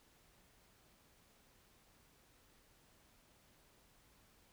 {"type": "silence", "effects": ["pink hiss -69 dBFS RMS until 4.52 s"]}